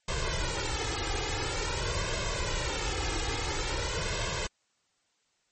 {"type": "noise with flanger", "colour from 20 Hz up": "pink", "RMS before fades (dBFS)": -31, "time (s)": [0.08, 4.47], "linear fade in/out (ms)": 5, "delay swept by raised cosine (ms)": [1.9, 2.42], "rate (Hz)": 0.48, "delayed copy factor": 1, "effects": ["white hiss -73 dBFS RMS until 5.51 s", "MP3 32 kbps"]}